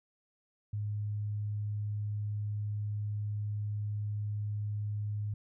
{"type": "tone", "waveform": "sine", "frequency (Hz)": 104.4, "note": "G#2", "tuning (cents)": 10, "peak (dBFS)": -32, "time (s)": [0.73, 5.34], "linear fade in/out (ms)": 5, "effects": []}